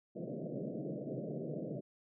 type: band-pass noise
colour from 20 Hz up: pink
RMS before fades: -41 dBFS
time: 0.15-1.81 s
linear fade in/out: 20 ms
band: 130 to 640 Hz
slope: 96 dB/octave
effects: none